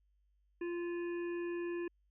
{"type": "harmonic tone with a mistuned harmonic", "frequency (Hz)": 346.1, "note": "F4", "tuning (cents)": -16, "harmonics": [1, 3, 5, 7, 8], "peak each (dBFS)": [-36, -53, -51, -54, -62], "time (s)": [0.61, 1.88], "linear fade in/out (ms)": 5, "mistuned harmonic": 7, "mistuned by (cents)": 38, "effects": ["added 50 Hz sine -70 dBFS peak until 2.1 s"]}